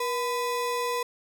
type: ring-modulated tone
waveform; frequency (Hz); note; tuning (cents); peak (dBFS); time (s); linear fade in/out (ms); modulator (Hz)
square; 744; F#5; +9; -24; 0-1.03; 5; 263
effects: none